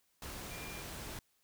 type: tone in noise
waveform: sine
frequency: 2392 Hz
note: D7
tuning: 31 cents sharp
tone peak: -50 dBFS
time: 0.51-0.82 s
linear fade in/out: 2 ms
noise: pink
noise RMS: -45 dBFS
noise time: 0.22-1.19 s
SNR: -8 dB
effects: white hiss -75 dBFS RMS until 1.43 s